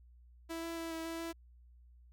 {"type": "tone with pitch steps", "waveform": "sawtooth", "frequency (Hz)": [329.8, 332.9, 330.1, 325.6, 329.8, 332.2], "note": ["E4", "E4", "E4", "E4", "E4", "E4"], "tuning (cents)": [1, 17, 2, -21, 1, 13], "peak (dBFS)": -35, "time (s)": [0.49, 1.33], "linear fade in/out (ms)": 20, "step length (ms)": 140, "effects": ["added 60 Hz sine -57 dBFS peak until 2.12 s"]}